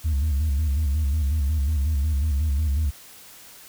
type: tone with vibrato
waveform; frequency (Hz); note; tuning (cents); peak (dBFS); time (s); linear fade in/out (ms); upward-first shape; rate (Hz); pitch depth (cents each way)
sine; 73.3; D2; -3; -17; 0.04-2.91; 20; square; 5.5; 110
effects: tanh soft clip ceiling -18 dBFS + white hiss -46 dBFS RMS until 3.68 s